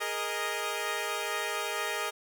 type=chord; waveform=10% pulse; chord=Ab suspended second; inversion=none; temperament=equal with one note detuned; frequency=413.4 / 466.2 / 622.3 Hz; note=Ab4 / Bb4 / Eb5; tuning=-8 / 0 / 0 cents; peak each=-27 dBFS; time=0-2.11 s; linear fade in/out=20 ms; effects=none